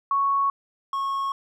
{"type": "tone pair in turn", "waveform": ["sine", "triangle"], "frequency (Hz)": [1108.7, 1096], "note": ["C#6", "C#6"], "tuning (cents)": [0, -20], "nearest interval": "unison", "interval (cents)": 20, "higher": "first", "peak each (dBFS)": [-19, -22], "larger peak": "first", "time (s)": [[0.11, 0.5], [0.93, 1.32]], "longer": "neither", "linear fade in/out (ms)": 2, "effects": []}